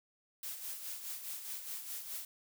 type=noise with tremolo; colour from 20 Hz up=blue; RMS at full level=-41 dBFS; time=0.43-2.25 s; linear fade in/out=2 ms; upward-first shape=sine; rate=4.8 Hz; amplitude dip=55%; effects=none